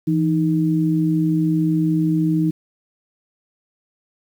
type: tone pair together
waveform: sine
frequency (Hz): 165.3 / 312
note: E3 / D#4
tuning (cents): +5 / +5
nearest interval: major seventh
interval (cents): 1100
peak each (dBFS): -18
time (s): 0.07-2.51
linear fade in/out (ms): 10
effects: 8-bit